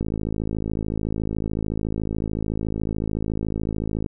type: click train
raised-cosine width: 3 ms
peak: -13 dBFS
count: 219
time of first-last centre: 0.01-4.062 s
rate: 53.8 Hz
effects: none